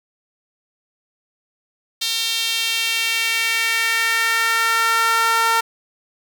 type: tone with high-pass filter sweep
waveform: sawtooth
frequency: 455.2 Hz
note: A#4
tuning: 41 cents flat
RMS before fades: -19 dBFS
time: 2.01-5.61 s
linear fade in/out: 10 ms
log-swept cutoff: 3700 to 1100 Hz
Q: 2.5
effects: none